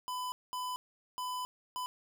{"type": "tone bursts at uneven times", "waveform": "square", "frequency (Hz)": 1002, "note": "B5", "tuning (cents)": 25, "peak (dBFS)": -36, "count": 4, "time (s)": [[0.08, 0.32], [0.53, 0.76], [1.18, 1.45], [1.76, 1.86]], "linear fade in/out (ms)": 0, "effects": []}